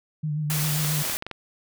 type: tone with vibrato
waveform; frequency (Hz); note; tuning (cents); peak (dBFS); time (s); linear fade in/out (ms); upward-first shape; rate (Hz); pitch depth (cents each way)
sine; 151.2; D#3; -49; -24; 0.23-1.03; 10; triangle; 7.5; 50
type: noise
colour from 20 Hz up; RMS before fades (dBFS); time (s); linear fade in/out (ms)
white; -28; 0.5-1.17; 0
type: clicks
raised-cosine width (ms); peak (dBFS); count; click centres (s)
0.3; -17; 6; 0.847 / 1.051 / 1.098 / 1.224 / 1.266 / 1.313
effects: none